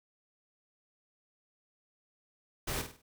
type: noise with echo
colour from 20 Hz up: pink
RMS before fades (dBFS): -35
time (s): 2.67-2.82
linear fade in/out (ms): 10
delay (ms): 50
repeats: 4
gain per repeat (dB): -8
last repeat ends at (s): 3.02
effects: none